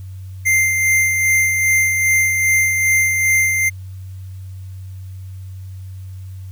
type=tone with tremolo; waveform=square; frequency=2093 Hz; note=C7; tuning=in tune; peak=-12 dBFS; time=0.45-3.7 s; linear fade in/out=20 ms; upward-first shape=sine; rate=2.5 Hz; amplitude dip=40%; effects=added 94 Hz sine -29 dBFS peak until 6.51 s + white hiss -54 dBFS RMS until 6.51 s